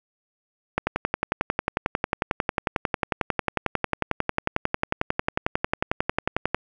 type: click train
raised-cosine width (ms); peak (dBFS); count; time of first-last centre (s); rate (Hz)
0.5; -6; 65; 0.78-6.546; 11.1
effects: none